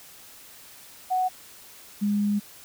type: tone pair in turn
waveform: sine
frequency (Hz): 741 / 205.4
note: F#5 / G#3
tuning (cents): +2 / -19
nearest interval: octave + minor seventh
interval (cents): 2221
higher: first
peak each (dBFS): -21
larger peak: neither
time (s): 1.1-1.29 / 2.01-2.4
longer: second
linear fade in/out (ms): 20
effects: white hiss -48 dBFS RMS until 2.64 s